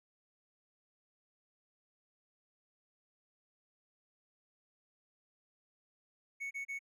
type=tone bursts; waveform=triangle; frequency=2217 Hz; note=C#7; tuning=in tune; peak=-36 dBFS; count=3; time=6.4-6.792 s; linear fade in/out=20 ms; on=110 ms; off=31 ms; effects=none